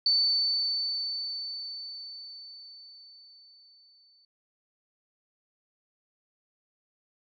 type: tone with exponential decay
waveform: sine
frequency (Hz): 4517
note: C#8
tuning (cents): +32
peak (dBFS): -20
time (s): 0.06-4.25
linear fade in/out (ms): 2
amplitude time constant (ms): 910
effects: none